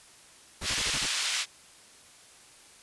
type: noise bursts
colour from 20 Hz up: pink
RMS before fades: -36 dBFS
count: 6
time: 0.61-1.065 s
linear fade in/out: 10 ms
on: 55 ms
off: 25 ms
type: band-pass noise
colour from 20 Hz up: pink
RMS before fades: -30 dBFS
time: 0.63-1.46 s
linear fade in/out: 50 ms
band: 2300 to 7000 Hz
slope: 12 dB/octave
effects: white hiss -54 dBFS RMS until 2.82 s + resampled to 24000 Hz